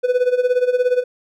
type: tone with tremolo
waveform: triangle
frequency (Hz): 497.8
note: B4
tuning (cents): +14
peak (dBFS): -9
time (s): 0.03-1.04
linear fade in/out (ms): 20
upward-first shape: sine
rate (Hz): 17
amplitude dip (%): 80
effects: none

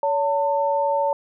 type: tone pair together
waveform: sine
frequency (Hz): 566 / 898.5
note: C#5 / A5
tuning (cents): +36 / +36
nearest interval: minor sixth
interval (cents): 800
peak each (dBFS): -21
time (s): 0.03-1.13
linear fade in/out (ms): 2
effects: none

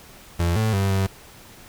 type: tone with pitch steps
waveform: 35% pulse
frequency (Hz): 85.6 / 110 / 97.7 / 96.4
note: F2 / A2 / G2 / G2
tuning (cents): -34 / 0 / -5 / -28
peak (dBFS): -17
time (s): 0.39-1.07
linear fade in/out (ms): 10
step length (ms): 170
effects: pink hiss -46 dBFS RMS until 1.68 s

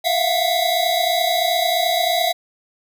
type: tone cluster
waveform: square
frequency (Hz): 662 / 696 / 725 / 3902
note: E5 / F5 / F#5 / B7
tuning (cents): +7 / -6 / -35 / -22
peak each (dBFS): -23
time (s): 0.04-2.33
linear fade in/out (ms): 20
effects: none

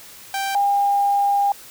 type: tone pair in turn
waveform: sawtooth / sine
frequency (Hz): 784 / 805.1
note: G5 / G5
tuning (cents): 0 / +46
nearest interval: unison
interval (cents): 46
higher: second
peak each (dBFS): -18 / -15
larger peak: second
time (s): 0.34-0.55 / 0.55-1.52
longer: second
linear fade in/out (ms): 2
effects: white hiss -42 dBFS RMS until 1.7 s

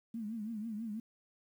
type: tone with vibrato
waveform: sine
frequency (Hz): 219.4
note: A3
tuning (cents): -5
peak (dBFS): -37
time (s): 0.14-1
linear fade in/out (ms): 5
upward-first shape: triangle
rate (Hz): 6.1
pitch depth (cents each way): 130
effects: 11-bit

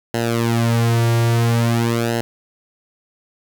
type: tone with flanger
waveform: sawtooth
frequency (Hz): 116.54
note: A#2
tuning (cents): 0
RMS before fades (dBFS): -17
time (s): 0.14-2.21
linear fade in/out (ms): 0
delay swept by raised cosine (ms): 0.85 to 3.95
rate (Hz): 0.49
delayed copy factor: -0.95
effects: none

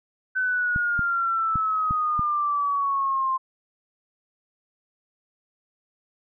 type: exponential sweep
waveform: sine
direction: down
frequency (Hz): 1523 to 1046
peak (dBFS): -21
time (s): 0.35-3.38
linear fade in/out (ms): 20
type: clicks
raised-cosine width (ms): 5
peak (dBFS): -17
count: 5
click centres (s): 0.761 / 0.993 / 1.557 / 1.909 / 2.194
effects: none

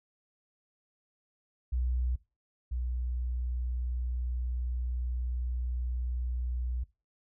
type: tone pair in turn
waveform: sine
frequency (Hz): 61.9 / 61.33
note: B1 / B1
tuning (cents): +5 / -11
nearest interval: unison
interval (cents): 16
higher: first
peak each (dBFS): -27 / -30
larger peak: first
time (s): 1.72-2.16 / 2.71-6.84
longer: second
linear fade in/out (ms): 10
effects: noise-tail reverb RT60 0.3 s tail -21 dB re dry

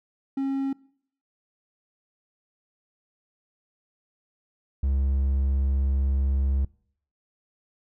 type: tone pair in turn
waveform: triangle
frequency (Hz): 271.6 / 67.9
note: C#4 / C#2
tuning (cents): -35 / -35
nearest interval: 2 octaves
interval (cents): 2400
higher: first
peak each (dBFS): -22 / -19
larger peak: second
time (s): 0.37-0.73 / 4.83-6.65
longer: second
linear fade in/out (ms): 5
effects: noise-tail reverb RT60 0.6 s tail -23 dB re dry

